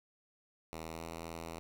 5% pulse tone with pitch glide, 81 to 82.61 Hz, E2 to E2, -30 to +4 cents, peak -31 dBFS, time 0.73-1.59 s, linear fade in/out 0 ms, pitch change +34 cents, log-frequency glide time 0.93-1.02 s, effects none

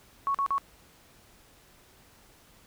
sine tone bursts, 1108.7 Hz, C#6, in tune, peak -24 dBFS, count 3, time 0.27-0.581 s, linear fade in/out 0 ms, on 75 ms, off 43 ms, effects pink hiss -58 dBFS RMS until 2.66 s

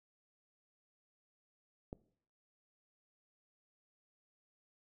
click, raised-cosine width 2 ms, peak -29 dBFS, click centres 1.929 s, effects noise-tail reverb RT60 0.6 s tail -20 dB re dry

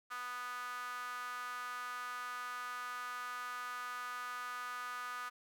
sawtooth tone with high-pass filter, 246.9 Hz, B3, in tune, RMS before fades -43 dBFS, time 0.1-5.3 s, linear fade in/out 20 ms, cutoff 1300 Hz, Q 6.7, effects none

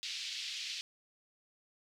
white band-pass noise, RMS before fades -41 dBFS, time 0.03-0.81 s, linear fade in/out 0 ms, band 2500 to 4900 Hz, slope 24 dB/octave, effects none

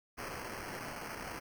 white noise with sample-and-hold, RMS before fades -43 dBFS, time 0.17-1.4 s, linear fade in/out 20 ms, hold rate 3675 Hz, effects none

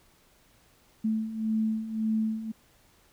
sine beating tone pair, 218.2 / 220 Hz, A3 / A3, -14 / 0 cents, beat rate 1.8 Hz, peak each -32 / -27 dBFS, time 1.04-2.52 s, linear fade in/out 10 ms, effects pink hiss -62 dBFS RMS until 3.12 s

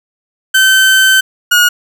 30% pulse tone pair in turn, 1540 / 1440 Hz, G6 / F#6, -31 / -47 cents, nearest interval minor second, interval 116 cents, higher first, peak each -3 dBFS, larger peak neither, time 0.54-1.21 / 1.51-1.69 s, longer first, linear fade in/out 10 ms, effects none

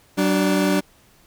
30% pulse tone pair together, 189.38 / 293.7 Hz, F#3 / D4, +41 / 0 cents, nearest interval minor sixth, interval 759 cents, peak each -17 dBFS, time 0.17-0.81 s, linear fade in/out 20 ms, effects pink hiss -55 dBFS RMS until 1.26 s

